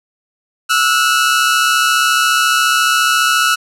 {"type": "tone pair together", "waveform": "sawtooth", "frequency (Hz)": [1318.5, 1452.9], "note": ["E6", "F#6"], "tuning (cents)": [0, -32], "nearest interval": "major second", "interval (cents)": 168, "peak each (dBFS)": -10, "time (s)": [0.69, 3.56], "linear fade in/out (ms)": 20, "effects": ["low-pass 12000 Hz 12 dB/octave"]}